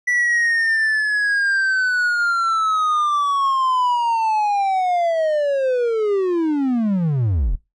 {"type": "linear sweep", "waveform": "triangle", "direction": "down", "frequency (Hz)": [1968, 32.7], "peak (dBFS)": -14, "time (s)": [0.07, 7.56], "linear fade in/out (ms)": 10, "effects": ["noise-tail reverb RT60 0.2 s tail -20 dB re dry", "resampled to 22050 Hz"]}